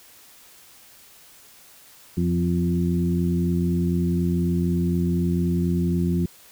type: harmonic tone with a mistuned harmonic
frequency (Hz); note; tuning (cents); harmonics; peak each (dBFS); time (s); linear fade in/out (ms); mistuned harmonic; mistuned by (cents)
86.9; F2; -8; 1 / 2 / 3 / 4; -26 / -21 / -29 / -29; 2.17-6.26; 5; 3; -19
effects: white hiss -50 dBFS RMS until 6.51 s